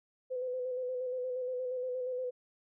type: tone with vibrato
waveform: sine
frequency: 505 Hz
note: B4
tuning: 39 cents sharp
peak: -33 dBFS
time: 0.3-2.31 s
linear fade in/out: 20 ms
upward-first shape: square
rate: 8.5 Hz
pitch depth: 28 cents each way
effects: none